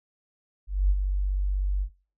sine tone with ADSR envelope, 48.09 Hz, G1, 32 cents flat, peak -16 dBFS, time 0.67-1.9 s, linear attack 230 ms, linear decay 48 ms, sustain -6 dB, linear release 81 ms, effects noise-tail reverb RT60 0.4 s tail -24 dB re dry

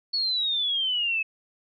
sine exponential sweep, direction down, 4435 to 2574 Hz, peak -23 dBFS, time 0.13-1.23 s, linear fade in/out 10 ms, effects none

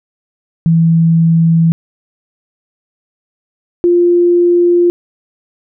sine tone pair in turn, 164.81 / 349.2 Hz, E3 / F4, 0 / 0 cents, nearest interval octave + minor second, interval 1300 cents, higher second, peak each -6 dBFS, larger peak neither, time 0.66-1.72 / 3.84-4.9 s, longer neither, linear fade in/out 0 ms, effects none

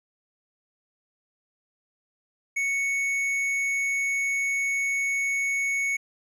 sine tone with tanh clipping, 2217 Hz, C#7, in tune, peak -25 dBFS, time 2.56-5.97 s, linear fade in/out 10 ms, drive 9 dB, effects none

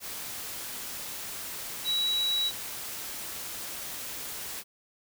sine tone in noise, 3900 Hz, B7, 23 cents flat, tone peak -25 dBFS, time 1.84-2.52 s, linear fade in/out 50 ms, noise white, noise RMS -38 dBFS, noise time 0-4.64 s, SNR +10 dB, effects none

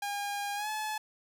sawtooth tone with pitch glide, 811 to 859.2 Hz, G#5 to A5, -41 to -41 cents, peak -29 dBFS, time 0.02-0.98 s, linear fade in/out 5 ms, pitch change +100 cents, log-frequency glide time 0.55-0.69 s, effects none

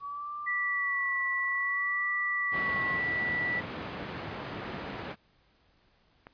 sine tone with vibrato, 1128 Hz, C#6, 30 cents sharp, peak -35 dBFS, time 0-3.01 s, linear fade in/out 50 ms, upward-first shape sine, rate 0.57 Hz, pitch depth 82 cents each way
sine tone, 1960 Hz, B6, 14 cents flat, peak -28 dBFS, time 0.46-3.61 s, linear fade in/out 20 ms
pink band-pass noise, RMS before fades -39 dBFS, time 2.51-5.16 s, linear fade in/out 50 ms, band 110 to 2500 Hz, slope 12 dB/octave
click, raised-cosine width 0.5 ms, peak -30 dBFS, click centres 6.269 s
effects pink hiss -67 dBFS RMS until 6.33 s + resampled to 11025 Hz

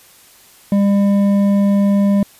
sine tone with hard clipping, 200.4 Hz, G3, 38 cents sharp, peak -12 dBFS, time 0.72-2.23 s, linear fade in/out 2 ms, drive 7 dB, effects white hiss -46 dBFS RMS until 2.39 s + resampled to 32000 Hz

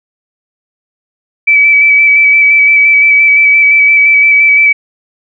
sine tone with vibrato, 2300 Hz, D7, 37 cents flat, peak -3 dBFS, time 1.47-4.73 s, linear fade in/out 10 ms, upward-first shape square, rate 5.8 Hz, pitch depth 16 cents each way, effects none

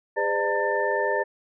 sine tone cluster, 406.3 / 510 / 599 / 907 / 1782 Hz, G#4 / C5 / D5 / A#5 / A6, -38 / -44 / +34 / -48 / +22 cents, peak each -28 dBFS, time 0.16-1.24 s, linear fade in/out 20 ms, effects none

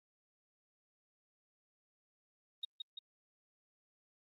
sine tone with echo, 3729 Hz, A#7, in tune, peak -35 dBFS, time 2.63-2.65 s, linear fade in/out 5 ms, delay 170 ms, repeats 2, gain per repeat -4 dB, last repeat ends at 2.99 s, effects tanh soft clip ceiling -32 dBFS + Opus 32 kbps

